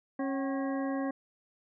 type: harmonic tone with a mistuned harmonic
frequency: 272.7 Hz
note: C#4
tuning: 28 cents flat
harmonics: 1 / 2 / 3 / 4 / 6 / 7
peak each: -31 / -37 / -41 / -43 / -47 / -48 dBFS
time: 0.19-1.11 s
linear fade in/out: 5 ms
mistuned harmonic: 3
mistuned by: -110 cents
effects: none